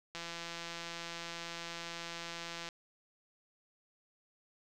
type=click train; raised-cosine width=0.2 ms; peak=-25 dBFS; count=430; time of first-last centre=0.15-2.688 s; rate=169 Hz; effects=none